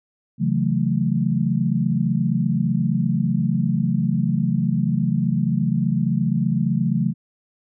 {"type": "chord", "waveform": "sine", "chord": "F# minor seventh", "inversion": "second", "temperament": "equal with one note detuned", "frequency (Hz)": [136.53, 164.81, 185, 220], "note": ["C#3", "E3", "F#3", "A3"], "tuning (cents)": [-26, 0, 0, 0], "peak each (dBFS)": -23, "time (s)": [0.38, 7.14], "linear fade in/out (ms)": 50, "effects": []}